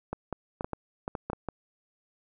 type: clicks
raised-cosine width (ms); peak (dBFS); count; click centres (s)
1; -18; 10; 0.13 / 0.327 / 0.609 / 0.645 / 0.733 / 1.079 / 1.152 / 1.3 / 1.332 / 1.487
effects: none